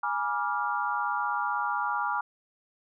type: chord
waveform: sine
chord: G# diminished seventh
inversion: none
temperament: equal with one note detuned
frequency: 830.6 / 966.3 / 1174.7 / 1396.9 Hz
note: G#5 / B5 / D6 / F6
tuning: 0 / -38 / 0 / 0 cents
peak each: -32 dBFS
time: 0.03-2.21 s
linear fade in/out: 5 ms
effects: none